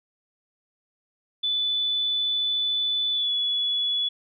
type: tone with pitch glide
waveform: sine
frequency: 3487 to 3405 Hz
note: A7 to G#7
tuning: -16 to +42 cents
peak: -22 dBFS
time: 1.43-4.09 s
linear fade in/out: 10 ms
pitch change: -42 cents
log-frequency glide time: 3.12-3.31 s
effects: none